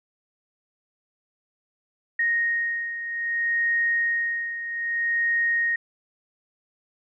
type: beating tone pair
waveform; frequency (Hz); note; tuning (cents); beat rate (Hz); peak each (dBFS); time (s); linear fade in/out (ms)
sine; 1864.7 / 1865.32; A#6 / A#6; 0 / +1; 0.62; -23 / -29; 2.19-5.76; 5
effects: none